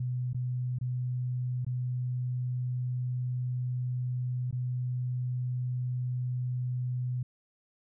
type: tone with dropouts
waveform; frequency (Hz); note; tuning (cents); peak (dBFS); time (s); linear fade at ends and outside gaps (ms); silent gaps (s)
sine; 125.1; B2; +23; -29; 0-7.23; 5; 0.332-0.345 / 0.787-0.811 / 1.648-1.665 / 4.511-4.526
effects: none